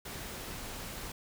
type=noise; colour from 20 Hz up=pink; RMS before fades=-42 dBFS; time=0.05-1.12 s; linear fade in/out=5 ms; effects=none